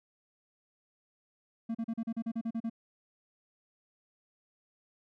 triangle tone bursts, 227.7 Hz, A#3, 40 cents flat, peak -29 dBFS, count 11, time 1.69-2.698 s, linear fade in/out 10 ms, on 58 ms, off 37 ms, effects none

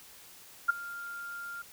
sine tone with ADSR envelope, 1396.9 Hz, F6, in tune, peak -18 dBFS, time 0.68-1.62 s, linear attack 16 ms, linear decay 13 ms, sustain -20 dB, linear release 4 ms, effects white hiss -53 dBFS RMS until 1.72 s

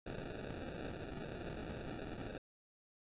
white noise with sample-and-hold, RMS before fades -45 dBFS, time 0.06-2.38 s, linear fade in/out 5 ms, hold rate 1050 Hz, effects resampled to 8000 Hz

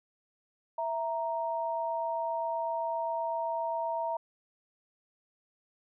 sine tone pair together, 660 / 932.3 Hz, E5 / A#5, +2 / 0 cents, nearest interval tritone, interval 598 cents, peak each -33 / -32 dBFS, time 0.78-4.17 s, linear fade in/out 5 ms, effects none

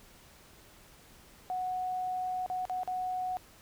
sine tone with dropouts, 737 Hz, F#5, 7 cents flat, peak -31 dBFS, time 1.5-3.37 s, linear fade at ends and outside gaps 0 ms, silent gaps 2.462-2.5 / 2.653-2.697 / 2.833-2.876 s, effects pink hiss -57 dBFS RMS until 3.61 s

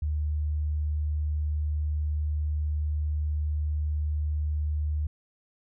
sine tone, 75.4 Hz, D2, 46 cents sharp, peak -25 dBFS, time 0.02-5.07 s, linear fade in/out 5 ms, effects none

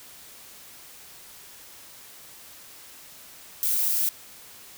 violet noise with amplitude modulation, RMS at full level -20 dBFS, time 3.63-4.09 s, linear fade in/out 0 ms, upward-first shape sine, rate 230 Hz, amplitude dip 95%, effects white hiss -47 dBFS RMS until 4.77 s

